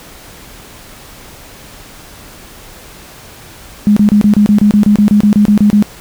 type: tone bursts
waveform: sine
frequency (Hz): 207.7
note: G#3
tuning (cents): 0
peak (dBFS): -4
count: 16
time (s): 3.87-5.825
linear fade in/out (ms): 0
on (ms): 95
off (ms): 29
effects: pink hiss -35 dBFS RMS until 6 s